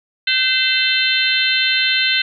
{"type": "harmonic tone with a mistuned harmonic", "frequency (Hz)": 514, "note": "C5", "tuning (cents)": -31, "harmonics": [3, 4, 5, 6, 7, 8], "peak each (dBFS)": [-21, -21, -21, -21, -21, -21], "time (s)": [0.27, 2.22], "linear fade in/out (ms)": 5, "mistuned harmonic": 5, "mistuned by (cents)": 51, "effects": []}